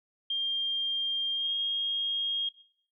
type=tone with pitch glide; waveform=sine; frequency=3200 to 3250 Hz; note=G7 to G#7; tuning=+35 to -38 cents; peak=-27 dBFS; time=0.3-2.49 s; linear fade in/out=5 ms; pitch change=+27 cents; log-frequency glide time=1.33-1.53 s; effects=noise-tail reverb RT60 0.6 s tail -18 dB re dry